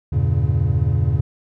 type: chord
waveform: triangle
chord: E diminished seventh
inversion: none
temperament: equal with one note detuned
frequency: 82.41 / 98 / 116.54 / 140.61 Hz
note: E2 / G2 / Bb2 / Db3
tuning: 0 / 0 / 0 / +25 cents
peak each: -19 dBFS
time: 0.12-1.21 s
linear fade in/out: 10 ms
effects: none